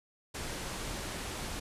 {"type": "low-pass noise", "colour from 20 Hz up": "pink", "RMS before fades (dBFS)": -39, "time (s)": [0.34, 1.6], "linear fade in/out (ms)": 10, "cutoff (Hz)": 11000, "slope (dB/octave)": 24, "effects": ["resampled to 32000 Hz"]}